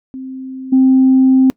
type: tone with level steps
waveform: sine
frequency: 262 Hz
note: C4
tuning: 2 cents sharp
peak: -24 / -5 dBFS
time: 0.14-1.5 s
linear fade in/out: 0 ms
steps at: 0.72 s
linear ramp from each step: 10 ms
effects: noise-tail reverb RT60 0.1 s tail -24 dB re dry + tanh soft clip ceiling -2 dBFS